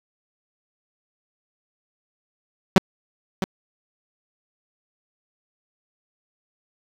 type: tone with echo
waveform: sawtooth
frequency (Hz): 190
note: F#3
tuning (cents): +46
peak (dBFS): -5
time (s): 2.76-2.78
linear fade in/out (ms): 0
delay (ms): 660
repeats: 1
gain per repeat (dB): -12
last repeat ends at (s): 3.44
effects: low-pass 6000 Hz 12 dB/octave + 7-bit